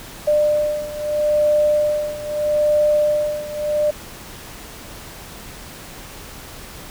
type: beating tone pair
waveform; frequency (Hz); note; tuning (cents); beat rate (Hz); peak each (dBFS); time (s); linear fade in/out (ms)
sine; 598 / 598.78; D5 / D5; +31 / +33; 0.78; -17 / -20; 0.27-3.91; 10
effects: pink hiss -37 dBFS RMS until 6.9 s